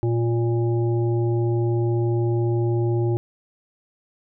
harmonic tone, 117 Hz, A#2, 7 cents sharp, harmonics 1 / 3 / 5 / 7, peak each -20 / -23 / -37 / -36 dBFS, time 0.03-3.17 s, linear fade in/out 0 ms, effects none

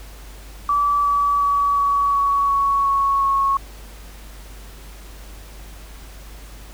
sine tone with pitch steps, 1154 / 1146 / 1138.1 / 1130.3 / 1122.4 / 1114.7 / 1107 / 1099.3 Hz, D6 / D6 / C#6 / C#6 / C#6 / C#6 / C#6 / C#6, -31 / -43 / +45 / +33 / +21 / +9 / -3 / -15 cents, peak -15 dBFS, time 0.69-3.57 s, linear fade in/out 2 ms, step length 360 ms, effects added 50 Hz sine -37 dBFS peak until 6.73 s + pink hiss -44 dBFS RMS until 6.73 s

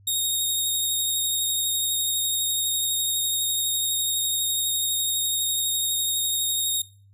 15% pulse tone with vibrato, 3729 Hz, A#7, in tune, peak -16 dBFS, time 0.07-6.82 s, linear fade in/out 5 ms, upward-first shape sine, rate 12 Hz, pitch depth 17 cents each way, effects noise-tail reverb RT60 0.4 s tail -21 dB re dry + added 99 Hz sine -51 dBFS peak until 7.13 s

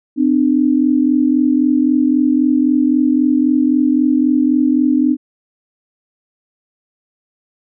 sine tone pair together, 256.5 / 300.3 Hz, C4 / D4, -34 / +39 cents, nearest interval minor third, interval 273 cents, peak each -13 dBFS, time 0.16-5.17 s, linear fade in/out 50 ms, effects none

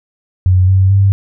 sine tone with pitch steps, 92.1 / 95.13 / 98.26 Hz, F#2 / F#2 / G2, -7 / +49 / +5 cents, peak -6 dBFS, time 0.46-1.12 s, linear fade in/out 0 ms, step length 220 ms, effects none

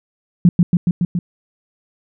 sine tone with echo, 174.9 Hz, F3, 3 cents sharp, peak -5 dBFS, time 0.45-0.49 s, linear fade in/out 2 ms, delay 140 ms, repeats 5, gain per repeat -2 dB, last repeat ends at 1.19 s, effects none

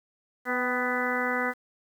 harmonic tone with a mistuned harmonic, 248.5 Hz, B3, 11 cents sharp, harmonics 1 / 2 / 3 / 4 / 5 / 6 / 7 / 8, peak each -33 / -32 / -35 / -36 / -34 / -32 / -35 / -32 dBFS, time 0.45-1.54 s, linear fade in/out 50 ms, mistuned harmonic 3, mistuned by +37 cents, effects 9-bit

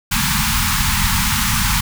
pink band-stop noise, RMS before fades -17 dBFS, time 0.11-1.81 s, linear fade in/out 10 ms, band 240 to 840 Hz, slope 96 dB/octave, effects none

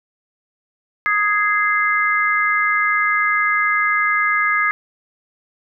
sine chord, Ab major, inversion second, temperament just, 1245.9 / 1661.2 / 2077 Hz, Eb6 / Ab6 / C7, +2 / 0 / -13 cents, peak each -19 dBFS, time 1.06-4.71 s, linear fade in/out 0 ms, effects none

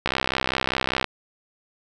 click train, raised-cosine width 0.3 ms, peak -5 dBFS, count 65, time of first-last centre 0.06-1.043 s, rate 65.1 Hz, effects none

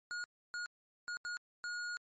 square tone bursts at uneven times, 1439 Hz, F#6, 49 cents flat, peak -39 dBFS, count 5, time 0.11-0.24 / 0.54-0.66 / 1.08-1.17 / 1.25-1.37 / 1.64-1.97 s, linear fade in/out 0 ms, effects MP3 32 kbps

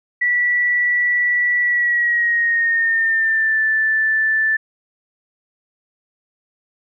sine tone with pitch glide, 1953 to 1760.1 Hz, B6 to A6, -20 to 0 cents, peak -14 dBFS, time 0.21-4.57 s, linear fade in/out 10 ms, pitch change -180 cents, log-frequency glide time 1.62-3.6 s, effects none

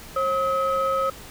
sine tone pair together, 537.3 / 1278 Hz, C5 / D#6, +46 / +46 cents, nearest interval octave + minor third, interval 1500 cents, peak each -22 / -21 dBFS, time 0.16-1.1 s, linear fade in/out 5 ms, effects tanh soft clip ceiling -16 dBFS + pink hiss -42 dBFS RMS until 1.3 s

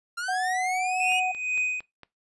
45% pulse linear sweep, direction up, 1368 to 2917 Hz, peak -29 dBFS, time 0.17-1.2 s, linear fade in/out 10 ms
sine tone, 740 Hz, F#5, in tune, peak -25 dBFS, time 0.28-1.32 s, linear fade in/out 10 ms
triangle tone with tremolo, 2500 Hz, D#7, 8 cents sharp, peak -21 dBFS, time 1-1.8 s, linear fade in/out 2 ms, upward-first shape triangle, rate 2.1 Hz, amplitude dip 75%
click train, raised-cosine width 0.3 ms, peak -28 dBFS, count 5, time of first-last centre 1.12-2.033 s, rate 4.38 Hz
effects noise-tail reverb RT60 0.2 s tail -21 dB re dry + resampled to 24000 Hz

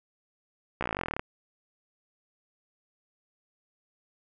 slowing click train, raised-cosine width 0.5 ms, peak -15 dBFS, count 19, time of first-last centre 0.81-1.195 s, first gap 15 ms, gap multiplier 1.04, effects none

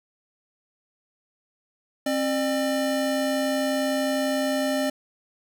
square tone pair together, 267.3 / 600 Hz, C4 / D5, +37 / +37 cents, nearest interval octave + major second, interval 1400 cents, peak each -26 dBFS, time 2.06-4.9 s, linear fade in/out 5 ms, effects none

